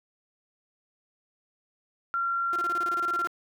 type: tone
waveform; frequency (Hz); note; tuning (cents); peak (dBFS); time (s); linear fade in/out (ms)
sine; 1374; F6; -29; -25; 2.14-3.27; 0
type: tone bursts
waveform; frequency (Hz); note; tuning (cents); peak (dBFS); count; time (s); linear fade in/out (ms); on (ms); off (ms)
sawtooth; 350; F4; +4; -32; 14; 2.53-3.273; 0; 28; 27
effects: none